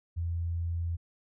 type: tone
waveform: sine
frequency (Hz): 84.7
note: E2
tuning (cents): +48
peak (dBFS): -29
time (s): 0.16-0.97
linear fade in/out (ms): 20
effects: none